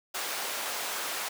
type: high-pass noise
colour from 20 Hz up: pink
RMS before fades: -34 dBFS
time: 0.14-1.29 s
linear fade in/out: 10 ms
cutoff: 660 Hz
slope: 12 dB/octave
effects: none